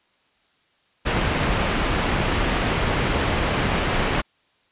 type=low-pass noise; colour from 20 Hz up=pink; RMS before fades=-22 dBFS; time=1.05-4.22 s; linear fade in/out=20 ms; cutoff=3300 Hz; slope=24 dB/octave; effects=white hiss -63 dBFS RMS until 4.71 s + resampled to 8000 Hz